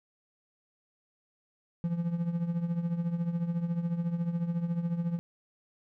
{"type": "tone with tremolo", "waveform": "triangle", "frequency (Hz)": 170.4, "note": "F3", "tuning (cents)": -42, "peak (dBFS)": -23, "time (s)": [1.84, 5.19], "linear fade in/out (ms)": 0, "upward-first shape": "triangle", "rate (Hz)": 14, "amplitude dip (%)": 75, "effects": []}